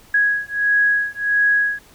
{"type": "beating tone pair", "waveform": "sine", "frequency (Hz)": [1661.2, 1662.7], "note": ["G#6", "G#6"], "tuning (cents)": [0, 2], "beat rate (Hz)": 1.5, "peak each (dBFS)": -18, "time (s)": [0.14, 1.79], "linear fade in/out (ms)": 5, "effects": ["pink hiss -49 dBFS RMS until 1.94 s"]}